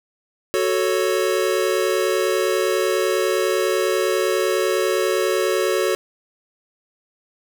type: chord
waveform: square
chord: F# minor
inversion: none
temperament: equal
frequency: 370 / 440 / 554.4 Hz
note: F#4 / A4 / C#5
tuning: 0 / 0 / 0 cents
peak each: -22 / -23 / -24 dBFS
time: 0.54-5.95 s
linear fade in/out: 0 ms
effects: none